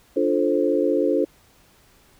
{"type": "chord", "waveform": "sine", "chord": "D minor seventh", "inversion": "none", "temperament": "equal with one note detuned", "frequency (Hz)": [293.7, 349.2, 440, 526.3], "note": ["D4", "F4", "A4", "C5"], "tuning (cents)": [0, 0, 0, 10], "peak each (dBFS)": -23, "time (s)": [0.16, 1.25], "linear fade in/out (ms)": 10, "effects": ["pink hiss -56 dBFS RMS until 2.19 s"]}